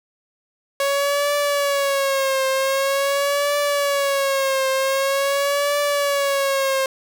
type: tone with vibrato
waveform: sawtooth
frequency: 554.4 Hz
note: C#5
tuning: in tune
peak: -14 dBFS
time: 0.8-6.86 s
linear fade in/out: 2 ms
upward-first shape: triangle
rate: 0.45 Hz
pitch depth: 81 cents each way
effects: none